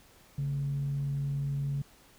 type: tone with frequency modulation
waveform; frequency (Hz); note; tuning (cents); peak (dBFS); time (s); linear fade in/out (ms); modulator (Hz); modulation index
sine; 140.8; C#3; +27; -28; 0.38-1.82; 5; 84.5; 0.22
effects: tanh soft clip ceiling -24 dBFS + pink hiss -59 dBFS RMS until 2.18 s